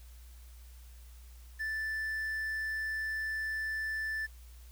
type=tone with quantisation; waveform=triangle; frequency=1760 Hz; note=A6; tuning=in tune; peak=-31 dBFS; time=1.59-4.27 s; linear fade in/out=20 ms; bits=10; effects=added 60 Hz sine -49 dBFS peak until 4.71 s + white hiss -62 dBFS RMS until 4.71 s